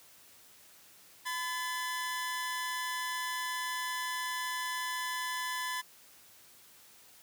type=tone pair together; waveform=sawtooth; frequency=1010.7 / 1728 Hz; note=B5 / A6; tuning=+40 / -32 cents; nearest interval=major sixth; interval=928 cents; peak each=-32 / -34 dBFS; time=1.25-5.82 s; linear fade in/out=20 ms; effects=white hiss -58 dBFS RMS until 7.22 s + high-pass 60 Hz 12 dB/octave